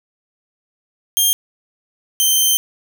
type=tone pair in turn; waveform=10% pulse; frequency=3200 / 3111 Hz; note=G7 / G7; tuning=+35 / -14 cents; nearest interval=unison; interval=49 cents; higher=first; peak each=-4 dBFS; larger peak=neither; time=1.17-1.33 / 2.2-2.57 s; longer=second; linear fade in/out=0 ms; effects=none